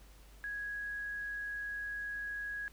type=tone; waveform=sine; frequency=1661.2 Hz; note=G#6; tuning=in tune; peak=-37 dBFS; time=0.44-2.68 s; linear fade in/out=0 ms; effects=added 50 Hz sine -55 dBFS peak until 2.72 s + pink hiss -62 dBFS RMS until 2.72 s